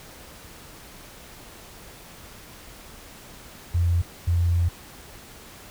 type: tone bursts at uneven times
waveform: sine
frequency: 86.3 Hz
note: F2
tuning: 20 cents flat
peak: -18 dBFS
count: 2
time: 3.74-4.02 / 4.27-4.69 s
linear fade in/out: 10 ms
effects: pink hiss -45 dBFS RMS until 5.7 s